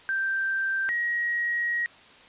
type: tone pair in turn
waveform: sine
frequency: 1568 / 1895.6 Hz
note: G6 / A#6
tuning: 0 / +28 cents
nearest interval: minor third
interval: 328 cents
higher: second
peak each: -24 dBFS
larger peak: neither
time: 0.09-0.89 / 0.89-1.86 s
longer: second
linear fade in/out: 0 ms
effects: white hiss -51 dBFS RMS until 2.28 s + resampled to 8000 Hz